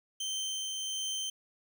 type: tone with tremolo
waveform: 25% pulse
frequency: 3112 Hz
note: G7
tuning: 13 cents flat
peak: -29 dBFS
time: 0.2-1.3 s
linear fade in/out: 5 ms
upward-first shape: triangle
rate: 1.4 Hz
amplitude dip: 25%
effects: none